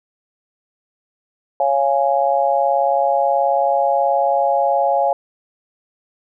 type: chord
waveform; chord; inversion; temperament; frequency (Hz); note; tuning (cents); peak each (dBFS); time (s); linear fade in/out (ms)
sine; Db major; none; just; 554.4 / 693 / 831.5; Db5 / F5 / Ab5; 0 / -14 / +2; -18; 1.6-5.13; 2
effects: none